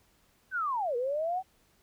sine linear two-way sweep, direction down then up, 1568 to 466.2 to 770 Hz, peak -28 dBFS, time 0.51-1.43 s, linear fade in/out 50 ms, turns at 0.96 s, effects pink hiss -67 dBFS RMS until 1.82 s

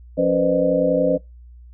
sine tone cluster, 175.6 / 277.1 / 483.2 / 514 / 609 Hz, F3 / C#4 / B4 / C5 / D#5, +10 / -1 / -38 / -31 / -37 cents, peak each -25 / -22 / -25 / -19 / -21 dBFS, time 0.17-1.18 s, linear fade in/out 20 ms, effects noise-tail reverb RT60 0.2 s tail -22 dB re dry + added 60 Hz sine -40 dBFS peak until 1.73 s

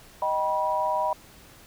sine chord, Eb augmented, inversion none, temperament just, 622.3 / 777.8 / 972.3 Hz, Eb5 / G5 / B5, 0 / -14 / -27 cents, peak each -28 / -30 / -25 dBFS, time 0.22-1.13 s, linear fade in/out 2 ms, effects pink hiss -51 dBFS RMS until 1.66 s

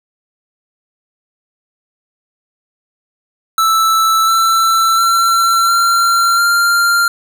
square tone with pitch steps, 1318.5 / 1336.1 / 1354 / 1372.1 / 1390.5 Hz, E6 / E6 / E6 / F6 / F6, 0 / +23 / +46 / -31 / -8 cents, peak -10 dBFS, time 3.58-7.08 s, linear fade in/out 2 ms, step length 700 ms, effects none

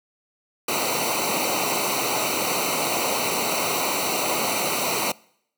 pink noise with comb filter, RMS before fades -24 dBFS, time 0.68-5.12 s, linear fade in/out 5 ms, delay 0.59 ms, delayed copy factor -0.95, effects noise-tail reverb RT60 0.7 s tail -24 dB re dry + high-pass 150 Hz 12 dB/octave

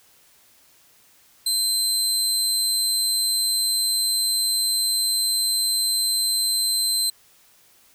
25% pulse tone, 4100 Hz, C8, 36 cents flat, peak -15 dBFS, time 1.46-7.1 s, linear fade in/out 5 ms, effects white hiss -56 dBFS RMS until 7.94 s

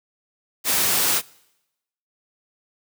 white noise, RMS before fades -20 dBFS, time 0.64-1.22 s, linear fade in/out 50 ms, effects noise-tail reverb RT60 0.9 s tail -24 dB re dry + high-pass 100 Hz 12 dB/octave

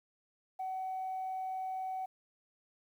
sine tone, 754 Hz, F#5, 32 cents sharp, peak -34 dBFS, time 0.59-2.06 s, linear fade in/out 10 ms, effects tanh soft clip ceiling -32 dBFS + 11-bit

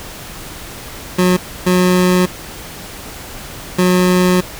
25% pulse tone bursts at uneven times, 181.5 Hz, F#3, 33 cents flat, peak -6 dBFS, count 3, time 1.18-1.37 / 1.66-2.26 / 3.78-4.41 s, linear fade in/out 10 ms, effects pink hiss -31 dBFS RMS until 4.59 s

